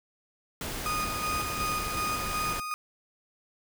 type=noise; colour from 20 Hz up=pink; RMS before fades=-35 dBFS; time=0.61-2.6 s; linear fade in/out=2 ms
type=tone with tremolo; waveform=35% pulse; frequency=1237 Hz; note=D#6; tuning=10 cents flat; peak=-27 dBFS; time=0.86-2.74 s; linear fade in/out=0 ms; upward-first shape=square; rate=2.7 Hz; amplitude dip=40%
effects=none